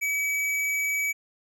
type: tone with vibrato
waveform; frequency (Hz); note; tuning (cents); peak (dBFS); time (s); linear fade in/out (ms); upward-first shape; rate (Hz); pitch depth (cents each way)
square; 2282; C#7; +50; -25; 0.01-1.13; 20; sine; 20; 11
effects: none